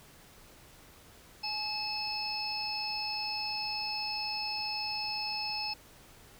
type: harmonic tone with a mistuned harmonic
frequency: 866 Hz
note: A5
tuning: 28 cents flat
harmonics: 1 / 3 / 5 / 6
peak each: -39 / -40 / -41 / -35 dBFS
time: 1.43-5.74 s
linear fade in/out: 10 ms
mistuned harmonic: 1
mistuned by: -40 cents
effects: pink hiss -56 dBFS RMS until 6.39 s